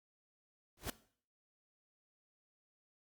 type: noise with exponential growth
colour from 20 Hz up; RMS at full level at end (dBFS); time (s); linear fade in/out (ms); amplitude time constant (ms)
pink; -34; 0.77-0.9; 2; 28
effects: noise-tail reverb RT60 0.5 s tail -17 dB re dry + Opus 48 kbps